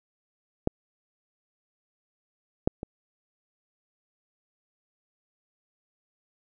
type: clicks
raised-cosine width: 2 ms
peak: -9 / -7 / -20 dBFS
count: 3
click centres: 0.674 / 2.675 / 2.831 s
effects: none